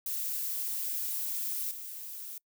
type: noise with level steps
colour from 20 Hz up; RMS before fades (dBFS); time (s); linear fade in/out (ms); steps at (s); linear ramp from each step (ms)
violet; -34 / -42; 0.06-2.38; 2; 1.71; 2
effects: noise-tail reverb RT60 0.1 s tail -26 dB re dry